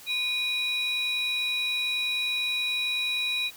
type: tone pair together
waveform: sine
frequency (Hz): 2461 / 3890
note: D#7 / B7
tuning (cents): -20 / -27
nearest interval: minor sixth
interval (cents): 793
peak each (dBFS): -26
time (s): 0.06-3.51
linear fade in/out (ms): 50
effects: tanh soft clip ceiling -22 dBFS + white hiss -48 dBFS RMS until 3.56 s